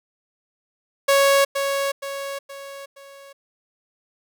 sawtooth tone with echo, 554.4 Hz, C#5, in tune, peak -10 dBFS, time 1.08-1.45 s, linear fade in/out 10 ms, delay 470 ms, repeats 4, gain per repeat -7 dB, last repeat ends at 3.33 s, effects none

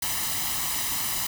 white noise with comb filter, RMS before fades -28 dBFS, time 0.02-1.27 s, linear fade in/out 5 ms, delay 1 ms, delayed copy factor +0.65, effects none

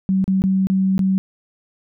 sine tone with dropouts, 190.6 Hz, G3, 48 cents flat, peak -14 dBFS, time 0.09-1.18 s, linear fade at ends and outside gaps 0 ms, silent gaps 0.242-0.279 / 0.42-0.439 / 0.67-0.7 / 0.98-0.992 s, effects none

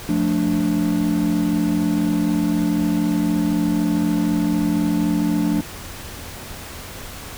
triangle chord, D minor, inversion first, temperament just, 176.2 / 220.2 / 293.7 Hz, F3 / A3 / D4, +16 / +2 / 0 cents, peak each -20 / -20 / -18 dBFS, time 0.09-5.61 s, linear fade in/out 2 ms, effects added 89 Hz sine -42 dBFS peak until 7.37 s + pink hiss -35 dBFS RMS until 7.37 s

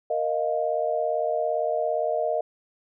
sine chord, Bb suspended fourth, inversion none, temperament just, 466.2 / 621.6 / 699.2 Hz, Bb4 / Eb5 / F5, 0 / -2 / +2 cents, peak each -29 / -25 / -28 dBFS, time 0.1-2.41 s, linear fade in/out 5 ms, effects none

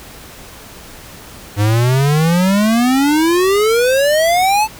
square exponential sweep, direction up, 100.3 to 887 Hz, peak -11 dBFS, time 1.56-4.68 s, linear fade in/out 50 ms, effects pink hiss -36 dBFS RMS until 4.79 s

